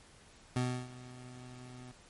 25% pulse tone with ADSR envelope, 125.3 Hz, B2, 25 cents sharp, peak -25 dBFS, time 0.56-1.92 s, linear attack 3 ms, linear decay 310 ms, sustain -19 dB, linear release 10 ms, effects pink hiss -59 dBFS RMS until 2.09 s + MP3 48 kbps

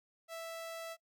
sawtooth tone, 659.3 Hz, E5, in tune, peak -38 dBFS, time 0.28-0.97 s, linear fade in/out 50 ms, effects noise-tail reverb RT60 0.1 s tail -25 dB re dry

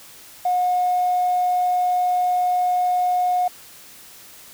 triangle tone with tanh clipping, 723 Hz, F#5, 40 cents flat, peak -16 dBFS, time 0.45-3.48 s, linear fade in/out 5 ms, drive 1 dB, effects white hiss -44 dBFS RMS until 4.53 s

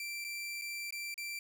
sawtooth tone with dropouts, 2349 Hz, D7, in tune, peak -35 dBFS, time 0-1.39 s, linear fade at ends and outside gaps 2 ms, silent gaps 0.243-0.247 / 0.614-0.619 / 0.907-0.924 / 1.142-1.178 s, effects none

